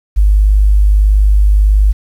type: tone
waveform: sine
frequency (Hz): 50.8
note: G#1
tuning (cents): -38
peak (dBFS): -5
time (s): 0.16-1.93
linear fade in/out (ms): 20
effects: 7-bit